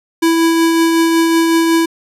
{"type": "tone with tremolo", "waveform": "square", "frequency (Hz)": 330, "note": "E4", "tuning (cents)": 2, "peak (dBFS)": -9, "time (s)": [0.22, 1.86], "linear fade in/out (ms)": 10, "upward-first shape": "triangle", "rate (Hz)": 5.4, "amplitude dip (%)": 30, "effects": ["resampled to 32000 Hz"]}